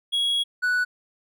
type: tone pair in turn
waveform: triangle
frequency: 3322 / 1479.8 Hz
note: G#7 / F#6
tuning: 0 / 0 cents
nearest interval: octave + major second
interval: 1400 cents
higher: first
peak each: -19 / -18 dBFS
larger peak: second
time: 0.12-0.44 / 0.62-0.85 s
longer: first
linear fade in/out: 20 ms
effects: none